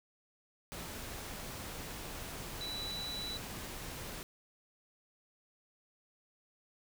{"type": "tone in noise", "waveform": "sine", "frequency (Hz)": 3951, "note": "B7", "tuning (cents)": 0, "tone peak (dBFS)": -39, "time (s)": [2.61, 3.37], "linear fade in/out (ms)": 0, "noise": "pink", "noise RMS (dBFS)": -44, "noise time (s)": [0.72, 4.23], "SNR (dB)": 2, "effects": []}